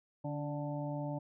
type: harmonic tone with a mistuned harmonic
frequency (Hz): 146.9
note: D3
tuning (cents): +1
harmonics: 1 / 2 / 4 / 5 / 6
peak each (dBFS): -38 / -41 / -42 / -50 / -46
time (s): 0.24-1.19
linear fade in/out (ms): 10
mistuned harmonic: 2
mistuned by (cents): -34
effects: none